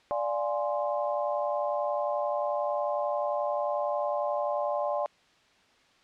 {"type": "chord", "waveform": "sine", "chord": "D half-diminished seventh", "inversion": "none", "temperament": "equal", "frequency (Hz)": [587.3, 698.5, 830.6, 1046.5], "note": ["D5", "F5", "Ab5", "C6"], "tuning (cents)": [0, 0, 0, 0], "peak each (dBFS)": [-29, -34, -34, -35], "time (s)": [0.11, 5.06], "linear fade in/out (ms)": 0, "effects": ["white hiss -62 dBFS RMS until 6.03 s", "low-pass 4000 Hz 12 dB/octave"]}